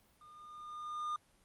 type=tone with level ramp; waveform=triangle; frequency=1214 Hz; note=D#6; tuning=43 cents flat; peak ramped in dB=-54 to -32 dBFS; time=0.21-1.16 s; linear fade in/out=2 ms; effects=pink hiss -69 dBFS RMS until 1.44 s + Opus 32 kbps